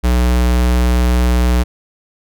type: tone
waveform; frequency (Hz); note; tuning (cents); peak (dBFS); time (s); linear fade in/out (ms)
square; 61.1; B1; -18; -11; 0.03-1.64; 20
effects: none